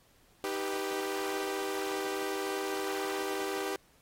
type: chord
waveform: sawtooth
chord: Eb augmented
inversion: none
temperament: equal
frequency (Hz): 311.1 / 392 / 493.9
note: Eb4 / G4 / B4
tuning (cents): 0 / 0 / 0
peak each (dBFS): -36 / -30 / -36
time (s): 0.44-3.76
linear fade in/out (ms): 0
effects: pink hiss -65 dBFS RMS until 4.01 s + AAC 48 kbps